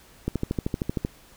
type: click train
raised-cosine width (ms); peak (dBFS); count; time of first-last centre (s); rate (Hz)
3; -12; 11; 0.28-1.049; 13
effects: pink hiss -53 dBFS RMS until 1.36 s